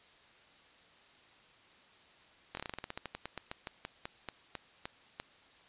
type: slowing click train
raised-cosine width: 0.3 ms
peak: -23 dBFS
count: 23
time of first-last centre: 2.55-5.2 s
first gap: 22 ms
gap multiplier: 1.14
effects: white hiss -61 dBFS RMS until 5.68 s + resampled to 8000 Hz